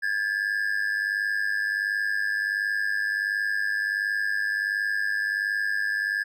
triangle ring-modulated tone, 1675 Hz, G#6, 14 cents sharp, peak -19 dBFS, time 0.02-6.24 s, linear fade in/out 20 ms, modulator 50.7 Hz, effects none

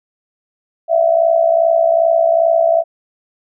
sine tone with amplitude modulation, 663 Hz, E5, 10 cents sharp, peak -6 dBFS, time 0.88-2.84 s, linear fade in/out 50 ms, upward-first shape sine, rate 62.5 Hz, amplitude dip 75%, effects none

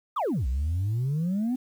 sine exponential two-way sweep, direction down then up, 1318.5 to 59.8 to 261.4 Hz, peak -22 dBFS, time 0.16-1.56 s, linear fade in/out 10 ms, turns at 0.47 s, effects tanh soft clip ceiling -22 dBFS + 9-bit

